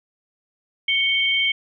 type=tone pair together; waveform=sine; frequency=2222 / 3142 Hz; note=C#7 / G7; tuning=+4 / +3 cents; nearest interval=tritone; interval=599 cents; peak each=-20 dBFS; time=0.88-1.52 s; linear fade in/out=5 ms; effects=none